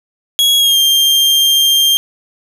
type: tone with pitch glide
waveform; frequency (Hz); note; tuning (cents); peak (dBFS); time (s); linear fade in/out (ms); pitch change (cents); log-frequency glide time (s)
40% pulse; 3322 to 3187; G#7 to G7; 0 to +28; -7; 0.39-1.97; 0; -72; 0.58-0.78
effects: none